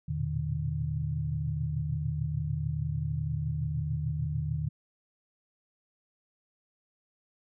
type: tone cluster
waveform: sine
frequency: 81.9 / 112.8 / 119.8 / 126.3 / 151.1 Hz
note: E2 / A2 / A#2 / B2 / D3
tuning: -11 / +44 / +48 / +39 / +50 cents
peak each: -35 / -40 / -37 / -40 / -31 dBFS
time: 0.08-4.69 s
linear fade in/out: 10 ms
effects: none